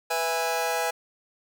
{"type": "chord", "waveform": "sawtooth", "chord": "E major", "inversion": "second", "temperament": "just", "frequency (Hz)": [494.4, 659.3, 824.1], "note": ["B4", "E5", "G#5"], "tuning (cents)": [2, 0, -14], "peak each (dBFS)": [-26, -26, -24], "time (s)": [0.1, 0.91], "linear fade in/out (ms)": 10, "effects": []}